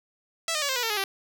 5% pulse tone with pitch steps, 659 / 611.3 / 567.1 / 526.1 / 488 / 452.7 / 420 / 389.6 Hz, E5 / D#5 / C#5 / C5 / B4 / A4 / G#4 / G4, -1 / -31 / +39 / +9 / -21 / +49 / +19 / -11 cents, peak -14 dBFS, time 0.48-1.04 s, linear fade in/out 2 ms, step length 70 ms, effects none

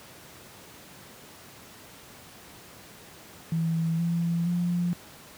sine tone with pitch steps, 164 / 169.39 / 174.96 Hz, E3 / E3 / F3, -9 / +47 / +3 cents, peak -23 dBFS, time 3.52-4.93 s, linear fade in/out 0 ms, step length 470 ms, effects pink hiss -48 dBFS RMS until 5.37 s + high-pass 100 Hz 12 dB/octave

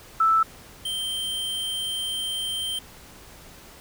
sine / square tone pair in turn, 1318.5 / 3136 Hz, E6 / G7, 0 / 0 cents, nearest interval octave + minor third, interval 1500 cents, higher second, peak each -16 / -27 dBFS, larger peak first, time 0.2-0.43 / 0.85-2.79 s, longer second, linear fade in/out 5 ms, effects pink hiss -47 dBFS RMS until 3.8 s

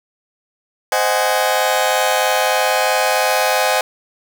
sawtooth chord, Ab dominant seventh, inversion first, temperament just, 519.1 / 623 / 747.5 / 830.6 Hz, C5 / Eb5 / Gb5 / Ab5, -14 / +2 / +17 / 0 cents, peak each -16 dBFS, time 0.92-3.81 s, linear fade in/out 2 ms, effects 7-bit

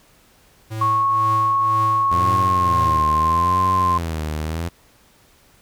square tone with tremolo, 110 Hz, A2, in tune, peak -24 dBFS, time 0.7-3.04 s, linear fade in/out 20 ms, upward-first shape triangle, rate 2 Hz, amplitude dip 85%
sine tone with pitch glide, 1100 to 1046.1 Hz, C#6 to C6, -14 to -1 cents, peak -15 dBFS, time 0.81-3.98 s, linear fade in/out 5 ms, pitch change -87 cents, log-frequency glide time 2.06-3.44 s
sawtooth tone with vibrato, 84.6 Hz, E2, 45 cents sharp, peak -19 dBFS, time 2.11-4.69 s, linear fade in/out 10 ms, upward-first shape sine, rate 0.79 Hz, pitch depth 170 cents each way
effects pink hiss -54 dBFS RMS until 5.61 s

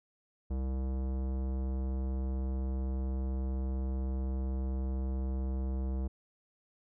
sine tone with tanh clipping, 65.41 Hz, C2, in tune, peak -33 dBFS, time 0.5-6.08 s, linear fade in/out 10 ms, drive 18 dB, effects none

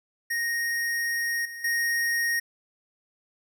square tone with level steps, 1864.7 Hz, A#6, in tune, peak -26 / -37 / -24 dBFS, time 0.3-2.4 s, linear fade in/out 10 ms, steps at 1.45 / 1.64 s, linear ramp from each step 5 ms, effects none

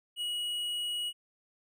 triangle tone with tanh clipping, 2909 Hz, F#7, 30 cents flat, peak -33 dBFS, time 0.16-1.13 s, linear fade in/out 50 ms, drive 12 dB, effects none

